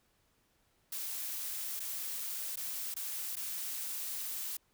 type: noise with dropouts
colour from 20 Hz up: blue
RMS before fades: -39 dBFS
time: 0.92-4.57 s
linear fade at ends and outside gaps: 5 ms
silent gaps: 1.796-1.801 / 2.559-2.571 / 2.942-2.963 / 3.357-3.366 s
effects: pink hiss -73 dBFS RMS until 4.73 s